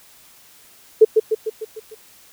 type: tone with echo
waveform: sine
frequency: 437.6 Hz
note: A4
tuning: 9 cents flat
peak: -4 dBFS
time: 1.01-1.05 s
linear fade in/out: 10 ms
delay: 150 ms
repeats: 6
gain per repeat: -5 dB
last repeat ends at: 1.95 s
effects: white hiss -49 dBFS RMS until 2.32 s